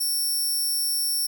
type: tone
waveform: 5% pulse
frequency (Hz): 5450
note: F8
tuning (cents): -43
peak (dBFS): -17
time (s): 0-1.27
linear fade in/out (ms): 10
effects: 9-bit